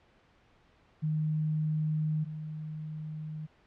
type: tone pair in turn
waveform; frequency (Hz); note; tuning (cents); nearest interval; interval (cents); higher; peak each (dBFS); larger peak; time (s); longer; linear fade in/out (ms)
sine; 154.7 / 154.7; D#3 / D#3; -10 / -10; unison; 0; neither; -27 / -36; first; 1.02-2.25 / 2.25-3.47; first; 20
effects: pink hiss -64 dBFS RMS until 3.66 s + low-pass 3000 Hz 12 dB/octave